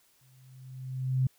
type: tone with exponential growth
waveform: sine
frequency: 130 Hz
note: C3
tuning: 11 cents flat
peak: -21 dBFS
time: 0.21-1.27 s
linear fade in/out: 5 ms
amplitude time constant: 230 ms
effects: white hiss -66 dBFS RMS until 1.38 s